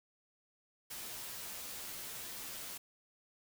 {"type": "noise with comb filter", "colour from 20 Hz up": "white", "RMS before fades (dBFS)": -45, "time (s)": [0.9, 2.78], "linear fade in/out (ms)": 10, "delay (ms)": 12, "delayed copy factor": -0.6, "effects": []}